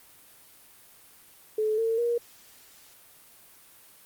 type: tone with pitch steps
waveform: sine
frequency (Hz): 431.6 / 452 / 473.4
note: A4 / A4 / A#4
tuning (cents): -33 / +47 / +27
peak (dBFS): -23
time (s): 1.58-2.18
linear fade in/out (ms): 5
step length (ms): 200
effects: white hiss -54 dBFS RMS until 4.05 s + Opus 32 kbps